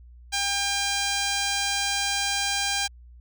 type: tone with notch filter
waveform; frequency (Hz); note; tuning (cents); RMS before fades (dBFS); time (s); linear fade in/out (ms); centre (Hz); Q
5% pulse; 800; G5; +35; -26; 0.32-2.88; 20; 12000; 0.8
effects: added 60 Hz sine -45 dBFS peak until 3.2 s